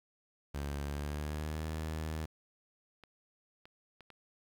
sawtooth tone with pitch glide, 71.3 to 78.66 Hz, C#2 to D#2, +49 to +19 cents, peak -32 dBFS, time 0.54-2.26 s, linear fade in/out 10 ms, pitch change +170 cents, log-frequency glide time 0.84-1.66 s
clicks, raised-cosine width 0.3 ms, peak -37 dBFS, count 4, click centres 3.037 / 3.655 / 4.007 / 4.103 s
effects 10-bit

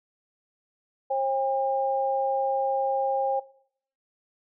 sine tone pair together, 537 / 804.6 Hz, C5 / G5, +45 / +45 cents, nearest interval perfect fifth, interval 700 cents, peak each -26 dBFS, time 1.1-3.4 s, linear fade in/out 10 ms, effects noise-tail reverb RT60 0.6 s tail -19 dB re dry

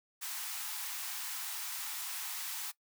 white high-pass noise, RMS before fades -40 dBFS, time 0.21-2.72 s, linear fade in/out 20 ms, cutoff 750 Hz, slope 96 dB/octave, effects noise-tail reverb RT60 0.1 s tail -19 dB re dry

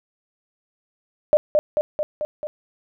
sine tone with echo, 603 Hz, D5, 46 cents sharp, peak -10 dBFS, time 1.33-1.37 s, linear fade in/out 0 ms, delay 220 ms, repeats 5, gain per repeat -3 dB, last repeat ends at 2.47 s, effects none

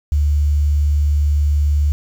sine tone with quantisation, 73.4 Hz, D2, in tune, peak -12 dBFS, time 0.12-1.92 s, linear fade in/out 0 ms, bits 7, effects none

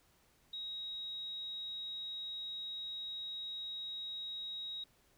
sine tone, 3800 Hz, A#7, 33 cents sharp, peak -40 dBFS, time 0.53-4.84 s, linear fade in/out 5 ms, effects pink hiss -70 dBFS RMS until 5.17 s

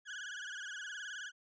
35% pulse tone with vibrato, 1568 Hz, G6, in tune, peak -40 dBFS, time 0.05-1.32 s, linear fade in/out 50 ms, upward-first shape sine, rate 19 Hz, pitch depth 140 cents each way, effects resampled to 16000 Hz

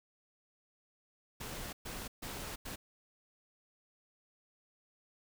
pink noise bursts at uneven times, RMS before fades -43 dBFS, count 4, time 1.4-1.73 / 1.85-2.08 / 2.22-2.56 / 2.65-2.76 s, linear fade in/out 10 ms, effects none

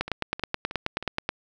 two click trains, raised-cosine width 0.3 ms, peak -9 / -19 dBFS, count 13 / 4, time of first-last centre 0.01-1.291 / 0.08-1.026 s, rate 9.37 / 3.17 Hz, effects none

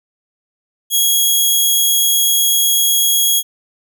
10% pulse tone, 3312 Hz, G#7, 5 cents flat, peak -3 dBFS, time 0.9-3.43 s, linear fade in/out 50 ms, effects none

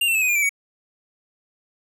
square tone with pitch steps, 2794 / 2694 / 2598 / 2505 / 2416 / 2329 / 2246 Hz, F7 / E7 / E7 / D#7 / D7 / D7 / C#7, 0 / +37 / -26 / +11 / +48 / -15 / +22 cents, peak -18 dBFS, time 0.01-0.493 s, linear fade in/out 5 ms, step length 69 ms, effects none

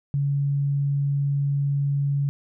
sine tone, 141.1 Hz, C#3, 31 cents sharp, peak -20 dBFS, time 0.14-2.29 s, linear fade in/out 0 ms, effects none

